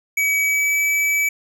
square tone with pitch glide, 2276 to 2297 Hz, C#7 to D7, +45 to -39 cents, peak -17 dBFS, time 0.17-1.29 s, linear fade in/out 5 ms, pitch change +16 cents, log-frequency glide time 0.42-0.8 s, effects none

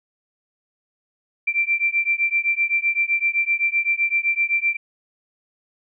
sine beating tone pair, 2349 / 2356.8 Hz, D7 / D7, 0 / +6 cents, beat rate 7.8 Hz, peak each -21 dBFS, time 1.47-4.77 s, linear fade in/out 10 ms, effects none

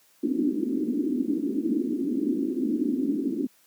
pink band-pass noise, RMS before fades -26 dBFS, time 0.23-3.47 s, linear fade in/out 5 ms, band 240 to 330 Hz, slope 48 dB/octave, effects white hiss -61 dBFS RMS until 3.66 s + high-pass 150 Hz 12 dB/octave

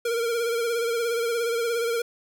square tone with vibrato, 466.2 Hz, A#4, in tune, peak -24 dBFS, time 0.05-2.02 s, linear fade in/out 5 ms, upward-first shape sine, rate 17 Hz, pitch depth 45 cents each way, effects none

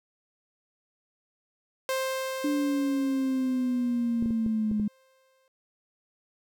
sawtooth tone with exponential decay, 526 Hz, C5, 9 cents sharp, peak -22 dBFS, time 1.89-5.48 s, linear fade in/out 1 ms, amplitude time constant 780 ms
sine linear sweep, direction down, 293.7 to 207.7 Hz, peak -24 dBFS, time 2.44-4.88 s, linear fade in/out 5 ms
clicks, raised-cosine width 3 ms, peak -23 dBFS, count 6, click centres 4.225 / 4.259 / 4.307 / 4.463 / 4.714 / 4.798 s
effects none

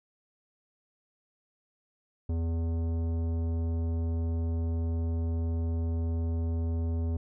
sine tone with tanh clipping, 82.8 Hz, E2, 8 cents sharp, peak -29 dBFS, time 2.29-7.17 s, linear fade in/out 5 ms, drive 14 dB, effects none

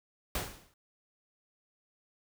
pink noise with exponential decay, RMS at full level -31 dBFS, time 0.35-0.74 s, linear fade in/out 2 ms, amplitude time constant 83 ms, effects none

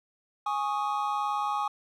triangle chord, Ab suspended fourth, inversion none, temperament just, 830.6 / 1107.5 / 1245.9 Hz, Ab5 / Db6 / Eb6, 0 / -2 / +2 cents, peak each -28 / -30 / -31 dBFS, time 0.46-1.68 s, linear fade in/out 5 ms, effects none

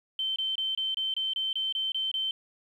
sine tone bursts, 3096 Hz, G7, 22 cents flat, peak -27 dBFS, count 11, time 0.19-2.31 s, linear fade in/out 2 ms, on 170 ms, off 25 ms, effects 10-bit

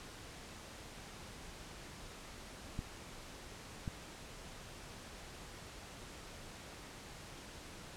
clicks, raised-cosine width 5 ms, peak -26 dBFS, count 2, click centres 2.791 / 3.878 s, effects pink hiss -51 dBFS RMS until 7.96 s + low-pass 9000 Hz 12 dB/octave

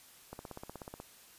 click train, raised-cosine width 1 ms, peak -29 dBFS, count 12, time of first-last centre 0.33-1.001 s, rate 16.4 Hz, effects white hiss -58 dBFS RMS until 1.38 s + resampled to 32000 Hz

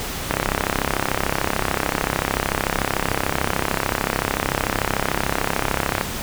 click train, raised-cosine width 0.5 ms, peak -3 dBFS, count 192, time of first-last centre 0.31-6.011 s, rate 33.5 Hz, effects pink hiss -28 dBFS RMS until 6.22 s

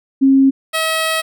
sine / 10% pulse tone pair in turn, 270 / 642.2 Hz, C#4 / E5, -45 / -45 cents, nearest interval octave + minor third, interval 1500 cents, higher second, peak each -7 dBFS, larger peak neither, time 0.21-0.51 / 0.73-1.22 s, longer second, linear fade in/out 20 ms, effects none

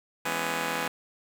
5% pulse chord, C# minor seventh, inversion first, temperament just, 166.31 / 207.9 / 249.5 / 277.2 Hz, E3 / G#3 / B3 / C#4, +16 / +2 / +18 / 0 cents, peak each -23 / -26 / -22 / -25 dBFS, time 0.25-0.88 s, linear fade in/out 5 ms, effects none

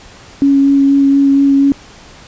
sine tone with vibrato, 277.2 Hz, C#4, in tune, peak -6 dBFS, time 0.42-1.72 s, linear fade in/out 0 ms, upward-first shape sine, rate 4.2 Hz, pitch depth 11 cents each way, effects pink hiss -38 dBFS RMS until 2.27 s + resampled to 16000 Hz

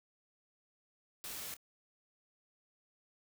white noise with echo, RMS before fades -44 dBFS, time 1.24-1.54 s, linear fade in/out 0 ms, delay 27 ms, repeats 1, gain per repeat -13 dB, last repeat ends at 1.567 s, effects none

